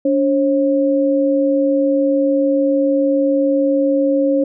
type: tone pair together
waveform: sine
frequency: 286.6 / 540 Hz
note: D4 / C#5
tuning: -42 / -45 cents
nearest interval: major seventh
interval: 1097 cents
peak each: -15 dBFS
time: 0.05-4.44 s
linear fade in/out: 5 ms
effects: none